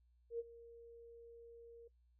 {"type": "tone with ADSR envelope", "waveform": "sine", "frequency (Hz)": 466.2, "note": "A#4", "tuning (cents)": 0, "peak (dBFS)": -36, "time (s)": [0.3, 1.88], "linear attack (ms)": 92, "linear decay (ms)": 32, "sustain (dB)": -18, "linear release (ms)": 8, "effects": ["noise-tail reverb RT60 0.1 s tail -20 dB re dry", "added 60 Hz sine -69 dBFS peak until 2.19 s"]}